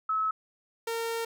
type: tone pair in turn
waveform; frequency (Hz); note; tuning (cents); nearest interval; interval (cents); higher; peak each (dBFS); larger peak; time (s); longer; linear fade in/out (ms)
sine / sawtooth; 1294 / 458.8; E6 / A#4; -32 / -28; octave + tritone; 1796; first; -25 / -26; first; 0.09-0.31 / 0.87-1.25; second; 5
effects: none